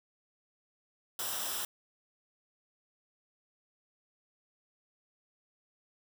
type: noise with comb filter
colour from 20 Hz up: white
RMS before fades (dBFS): -36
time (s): 1.19-1.65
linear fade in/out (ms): 2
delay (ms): 0.45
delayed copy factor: -0.6
effects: none